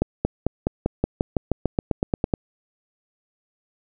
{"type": "accelerating click train", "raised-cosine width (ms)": 2, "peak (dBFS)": -6, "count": 16, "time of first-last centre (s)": [0.02, 2.338], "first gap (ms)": 230, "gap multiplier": 0.94, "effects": []}